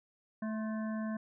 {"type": "harmonic tone with a mistuned harmonic", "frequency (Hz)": 218.8, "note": "A3", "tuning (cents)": -9, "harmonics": [1, 3, 5, 7, 8], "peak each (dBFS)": [-34, -44, -48, -51, -52], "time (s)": [0.42, 1.17], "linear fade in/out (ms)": 5, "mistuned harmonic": 5, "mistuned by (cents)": -50, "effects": []}